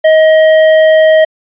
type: tone with tanh clipping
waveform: sine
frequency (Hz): 631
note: D#5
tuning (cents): +24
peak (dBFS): -5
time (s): 0.04-1.25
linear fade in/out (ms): 10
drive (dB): 12
effects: resampled to 8000 Hz